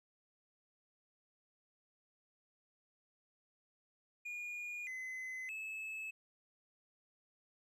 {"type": "tone with pitch steps", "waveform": "triangle", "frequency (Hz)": [2435, 2037, 2601], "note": ["D#7", "C7", "E7"], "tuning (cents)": [-38, -47, -24], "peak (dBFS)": -40, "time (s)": [4.25, 6.11], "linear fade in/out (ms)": 10, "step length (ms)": 620, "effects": []}